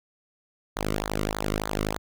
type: tone with flanger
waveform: sawtooth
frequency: 51.91 Hz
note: G#1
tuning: in tune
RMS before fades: -29 dBFS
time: 0.76-1.98 s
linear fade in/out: 10 ms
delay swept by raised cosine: 0.36 to 1.22 ms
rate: 3.3 Hz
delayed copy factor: -0.9
effects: none